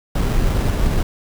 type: noise with sample-and-hold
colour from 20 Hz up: brown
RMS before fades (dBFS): -17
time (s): 0.15-1.03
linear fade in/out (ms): 5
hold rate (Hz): 4410
effects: none